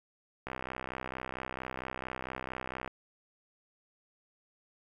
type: click train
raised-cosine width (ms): 0.5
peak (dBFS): -22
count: 156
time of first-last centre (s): 0.47-2.877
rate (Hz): 64.4
effects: 10-bit